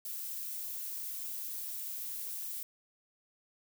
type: noise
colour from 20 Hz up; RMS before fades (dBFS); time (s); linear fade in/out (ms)
violet; -40; 0.05-2.63; 2
effects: none